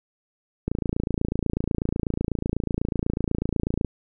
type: click train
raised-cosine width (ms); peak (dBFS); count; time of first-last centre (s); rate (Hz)
3; -11; 90; 0.68-3.847; 28.1
effects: none